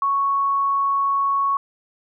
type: tone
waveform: sine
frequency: 1108.7 Hz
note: C#6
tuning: in tune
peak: -17 dBFS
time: 0.02-1.57 s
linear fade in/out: 2 ms
effects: none